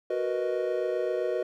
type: chord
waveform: triangle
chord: B major seventh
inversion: second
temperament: equal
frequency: 370 / 466.2 / 493.9 / 622.3 Hz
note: F#4 / A#4 / B4 / D#5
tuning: 0 / 0 / 0 / 0 cents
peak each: -29 / -32 / -29 / -30 dBFS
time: 0.1-1.43 s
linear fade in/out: 5 ms
effects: none